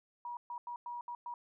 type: tone bursts at uneven times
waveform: sine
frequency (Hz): 960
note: B5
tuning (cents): -49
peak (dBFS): -39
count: 6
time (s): 0.25-0.37 / 0.5-0.58 / 0.67-0.76 / 0.86-1.01 / 1.08-1.15 / 1.26-1.34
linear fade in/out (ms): 2
effects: none